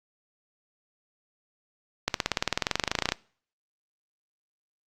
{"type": "accelerating click train", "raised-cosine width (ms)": 0.2, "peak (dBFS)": -6, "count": 24, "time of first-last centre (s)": [2.08, 3.121], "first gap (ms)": 62, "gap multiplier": 0.97, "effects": ["noise-tail reverb RT60 0.5 s tail -22 dB re dry", "Opus 48 kbps"]}